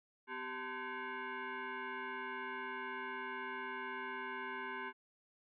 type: tone with frequency modulation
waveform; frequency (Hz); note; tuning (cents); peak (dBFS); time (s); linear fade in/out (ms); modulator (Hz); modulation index
sine; 251; B3; +28; -40; 0.27-4.93; 50; 640; 2.9
effects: none